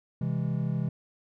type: chord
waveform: triangle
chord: C augmented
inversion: none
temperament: just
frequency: 130.81 / 163.52 / 204.4 Hz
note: C3 / E3 / G#3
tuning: 0 / -14 / -27 cents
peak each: -28 / -28 / -32 dBFS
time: 0.21-0.89 s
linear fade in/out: 5 ms
effects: none